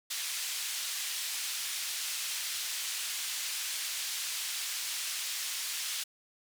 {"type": "band-pass noise", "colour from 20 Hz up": "pink", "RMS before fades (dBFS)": -36, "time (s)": [0.1, 6.04], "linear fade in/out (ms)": 10, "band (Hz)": [2900, 12000], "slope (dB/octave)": 12, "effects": []}